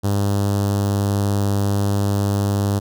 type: tone with notch filter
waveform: sawtooth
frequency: 100.6 Hz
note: G2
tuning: 45 cents sharp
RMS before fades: -19 dBFS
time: 0.03-2.8 s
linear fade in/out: 20 ms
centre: 2200 Hz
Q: 0.67
effects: none